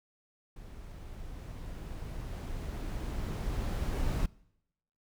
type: noise with level ramp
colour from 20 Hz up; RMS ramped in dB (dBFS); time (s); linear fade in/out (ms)
brown; -47 to -30; 0.56-4.26; 5
effects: noise-tail reverb RT60 0.8 s tail -23 dB re dry